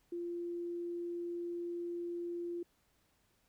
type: tone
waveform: sine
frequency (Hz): 345.8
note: F4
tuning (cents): -17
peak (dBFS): -37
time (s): 0.12-2.63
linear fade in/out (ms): 5
effects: pink hiss -74 dBFS RMS until 3.48 s